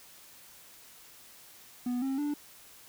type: tone with pitch steps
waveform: triangle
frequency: 246.1 / 268.4 / 292.7 Hz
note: B3 / C4 / D4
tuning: -6 / +44 / -6 cents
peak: -27 dBFS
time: 1.86-2.34 s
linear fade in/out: 5 ms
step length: 160 ms
effects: white hiss -54 dBFS RMS until 2.88 s